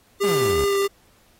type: tone with vibrato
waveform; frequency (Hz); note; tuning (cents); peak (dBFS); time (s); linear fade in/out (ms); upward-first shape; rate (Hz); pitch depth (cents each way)
square; 399.5; G4; +33; -19; 0.2-0.88; 20; sine; 3; 15
type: exponential sweep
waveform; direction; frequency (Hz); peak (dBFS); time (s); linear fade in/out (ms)
sawtooth; down; 220 to 61.6; -22; 0.23-0.65; 10
type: noise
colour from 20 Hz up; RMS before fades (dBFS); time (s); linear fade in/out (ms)
white; -37; 0.27-0.52; 5
effects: pink hiss -58 dBFS RMS until 1.39 s + AAC 48 kbps

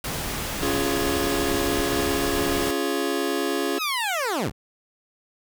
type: noise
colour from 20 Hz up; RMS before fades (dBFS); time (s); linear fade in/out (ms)
pink; -29; 0.04-2.71; 2
type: chord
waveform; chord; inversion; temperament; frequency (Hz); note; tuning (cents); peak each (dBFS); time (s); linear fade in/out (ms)
sawtooth; Db major; none; just; 277.2 / 346.5 / 415.8; Db4 / F4 / Ab4; 0 / -14 / +2; -23; 0.62-3.79; 10
type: linear sweep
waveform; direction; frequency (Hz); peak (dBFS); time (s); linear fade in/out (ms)
15% pulse; down; 1344 to 33.11; -17; 3.77-4.52; 50
effects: none

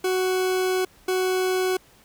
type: tone bursts at uneven times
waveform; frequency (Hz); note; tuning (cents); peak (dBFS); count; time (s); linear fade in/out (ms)
40% pulse; 371.5; F#4; +7; -20; 2; 0.04-0.85 / 1.08-1.77; 5
effects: pink hiss -55 dBFS RMS until 2.04 s

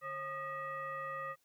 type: tone with frequency modulation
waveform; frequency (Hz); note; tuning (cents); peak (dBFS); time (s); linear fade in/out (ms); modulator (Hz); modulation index
sine; 1227; D#6; -25; -38; 0.01-1.36; 50; 687; 1
effects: white hiss -75 dBFS RMS until 1.44 s

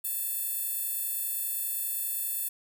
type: tone with high-pass filter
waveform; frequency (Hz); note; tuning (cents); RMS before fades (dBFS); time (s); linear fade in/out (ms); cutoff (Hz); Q
15% pulse; 875; A5; -10; -32; 0.04-2.49; 10; 12000; 1.8
effects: none

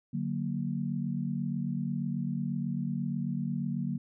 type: chord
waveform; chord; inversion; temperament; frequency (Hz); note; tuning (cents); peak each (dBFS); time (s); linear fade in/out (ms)
sine; D augmented; none; equal; 146.83 / 185 / 233.1; D3 / F#3 / A#3; 0 / 0 / 0; -34; 0.13-3.98; 10
effects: none

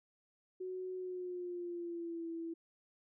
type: tone with pitch glide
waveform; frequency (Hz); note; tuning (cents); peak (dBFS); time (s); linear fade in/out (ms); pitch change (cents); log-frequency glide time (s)
sine; 370 to 331.5; F#4 to E4; 0 to +10; -39; 0.6-2.54; 10; -190; 0.96-2.28
effects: none

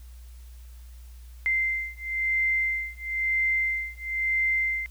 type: beating tone pair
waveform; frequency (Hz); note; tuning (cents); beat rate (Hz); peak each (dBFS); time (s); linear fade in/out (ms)
sine; 2083 / 2084; C7 / C7; -8 / -7; 1; -27; 1.46-4.86; 0
effects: added 60 Hz sine -42 dBFS peak until 4.9 s + white hiss -59 dBFS RMS until 4.9 s

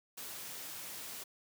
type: noise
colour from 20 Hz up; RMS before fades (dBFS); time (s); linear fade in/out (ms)
white; -45; 0.17-1.24; 10
effects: high-pass 100 Hz 12 dB/octave

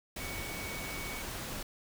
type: tone in noise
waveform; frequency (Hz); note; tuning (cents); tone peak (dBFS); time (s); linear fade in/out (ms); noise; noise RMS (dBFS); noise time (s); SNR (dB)
sine; 2242; C#7; +19; -43; 0.2-1.22; 5; pink; -40; 0.16-1.63; -6
effects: none

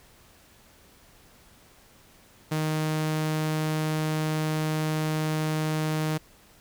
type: tone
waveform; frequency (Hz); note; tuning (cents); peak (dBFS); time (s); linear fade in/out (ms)
sawtooth; 155.56; D#3; 0; -21; 2.51-6.18; 10
effects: pink hiss -56 dBFS RMS until 6.6 s

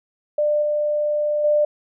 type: tone with level steps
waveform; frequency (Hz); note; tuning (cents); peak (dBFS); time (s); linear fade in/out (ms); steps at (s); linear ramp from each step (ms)
sine; 596; D5; +25; -16 / -18 / -14; 0.38-1.65; 5; 0.62 / 1.44; 5
effects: none

